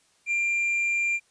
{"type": "tone", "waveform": "triangle", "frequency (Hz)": 2383, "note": "D7", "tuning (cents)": 25, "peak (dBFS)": -21, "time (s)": [0.26, 1.2], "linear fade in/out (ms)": 50, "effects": ["white hiss -64 dBFS RMS until 1.3 s", "resampled to 22050 Hz"]}